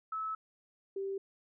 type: tone pair in turn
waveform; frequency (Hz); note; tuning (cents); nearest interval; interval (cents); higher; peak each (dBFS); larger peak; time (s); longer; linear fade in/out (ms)
sine; 1300 / 390.6; E6 / G4; -24 / -6; octave + major sixth; 2082; first; -34 / -34; neither; 0.12-0.35 / 0.96-1.18; first; 5
effects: none